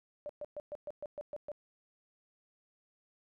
sine tone bursts, 590 Hz, D5, 8 cents sharp, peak -38 dBFS, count 9, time 0.26-1.517 s, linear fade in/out 0 ms, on 33 ms, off 120 ms, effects none

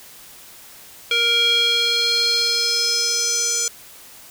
square tone with band-pass filter sweep, 468.5 Hz, A#4, 9 cents sharp, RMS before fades -19 dBFS, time 1.11-3.68 s, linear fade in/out 2 ms, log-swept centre 2900 to 6700 Hz, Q 4.8, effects white hiss -43 dBFS RMS until 4.3 s

